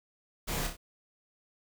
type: noise with echo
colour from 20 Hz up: pink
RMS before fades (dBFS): -34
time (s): 0.47-0.68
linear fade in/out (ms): 20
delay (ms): 30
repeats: 3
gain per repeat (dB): -5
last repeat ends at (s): 0.77
effects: none